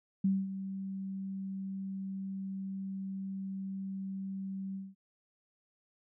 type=tone with ADSR envelope; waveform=sine; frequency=193 Hz; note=G3; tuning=27 cents flat; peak=-24 dBFS; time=0.24-4.95 s; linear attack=7 ms; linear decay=220 ms; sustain=-12 dB; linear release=200 ms; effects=none